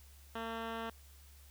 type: tone with low-pass filter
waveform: 10% pulse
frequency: 227.1 Hz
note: A#3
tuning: 45 cents flat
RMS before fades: -41 dBFS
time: 0.35-0.9 s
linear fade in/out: 5 ms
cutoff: 2500 Hz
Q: 1.8
effects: added 70 Hz sine -56 dBFS peak until 1.5 s + white hiss -63 dBFS RMS until 1.5 s